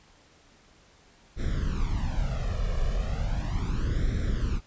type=noise with flanger; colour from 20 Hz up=brown; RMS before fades=-27 dBFS; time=1.36-4.61 s; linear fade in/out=50 ms; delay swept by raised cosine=0.53 to 1.73 ms; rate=0.36 Hz; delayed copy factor=+0.95; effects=pink hiss -58 dBFS RMS until 4.66 s + resampled to 16000 Hz